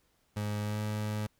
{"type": "tone with pitch glide", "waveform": "30% pulse", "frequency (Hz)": [104.6, 106.24], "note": ["G#2", "G#2"], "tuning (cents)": [13, 40], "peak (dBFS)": -29, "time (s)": [0.36, 1.27], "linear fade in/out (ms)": 10, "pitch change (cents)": 27, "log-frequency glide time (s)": [0.63, 0.79], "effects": ["pink hiss -72 dBFS RMS until 1.39 s"]}